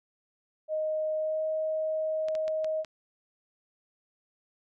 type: tone with pitch glide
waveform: sine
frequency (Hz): 622.3 to 628.4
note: D#5 to D#5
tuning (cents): 0 to +17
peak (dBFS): -27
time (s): 0.68-2.85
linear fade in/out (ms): 50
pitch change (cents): +17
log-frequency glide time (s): 1.16-1.44
type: clicks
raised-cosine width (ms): 0.2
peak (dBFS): -25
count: 5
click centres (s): 2.285 / 2.352 / 2.48 / 2.645 / 2.847
effects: none